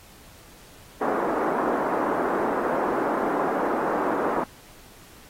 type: band-pass noise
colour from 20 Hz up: pink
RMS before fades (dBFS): -25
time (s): 1.01-4.44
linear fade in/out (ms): 5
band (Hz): 270 to 1300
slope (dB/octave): 24
effects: pink hiss -50 dBFS RMS until 5.29 s + AAC 48 kbps